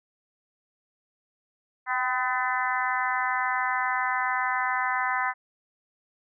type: harmonic tone with a mistuned harmonic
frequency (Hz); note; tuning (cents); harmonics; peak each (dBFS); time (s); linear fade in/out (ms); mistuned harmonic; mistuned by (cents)
252.9; B3; +41; 3 / 4 / 5 / 6 / 7 / 8; -31 / -29 / -32 / -32 / -31 / -33; 1.86-5.34; 50; 3; +28
effects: none